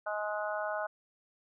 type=harmonic tone; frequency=210 Hz; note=G#3; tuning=19 cents sharp; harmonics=3 / 4 / 5 / 6 / 7; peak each=-35 / -39 / -43 / -41 / -39 dBFS; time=0.06-0.87 s; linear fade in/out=10 ms; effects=none